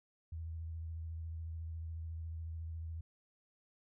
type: tone with vibrato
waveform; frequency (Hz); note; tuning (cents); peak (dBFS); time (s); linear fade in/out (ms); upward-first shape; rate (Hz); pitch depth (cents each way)
sine; 81.5; E2; -19; -40; 0.32-3.01; 5; sine; 14; 29
effects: none